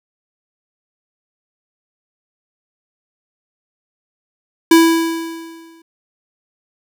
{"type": "tone with exponential decay", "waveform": "square", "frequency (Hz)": 329.6, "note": "E4", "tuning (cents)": 0, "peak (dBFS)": -5, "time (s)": [4.71, 5.82], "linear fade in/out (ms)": 5, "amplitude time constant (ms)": 240, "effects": []}